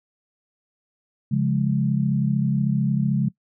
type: chord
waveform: sine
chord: Db major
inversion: none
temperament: equal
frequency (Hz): 138.59 / 174.61 / 207.7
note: Db3 / F3 / Ab3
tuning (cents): 0 / 0 / 0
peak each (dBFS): -21 / -25 / -23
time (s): 1.31-3.29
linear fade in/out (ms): 10
effects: noise-tail reverb RT60 0.1 s tail -20 dB re dry